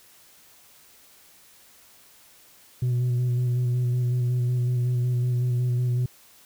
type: tone with vibrato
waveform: sine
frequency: 123.47 Hz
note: B2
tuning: in tune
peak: -18 dBFS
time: 2.82-6.06 s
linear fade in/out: 5 ms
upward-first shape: square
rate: 5.4 Hz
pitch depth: 18 cents each way
effects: tanh soft clip ceiling -20 dBFS + white hiss -54 dBFS RMS until 6.45 s